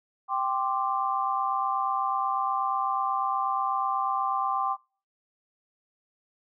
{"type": "chord", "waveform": "sine", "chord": "G suspended fourth", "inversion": "none", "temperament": "equal", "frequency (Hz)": [784, 1046.5, 1174.7], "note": ["G5", "C6", "D6"], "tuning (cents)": [0, 0, 0], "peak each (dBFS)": -29, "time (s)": [0.28, 4.77], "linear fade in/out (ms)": 50, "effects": ["noise-tail reverb RT60 0.4 s tail -25 dB re dry"]}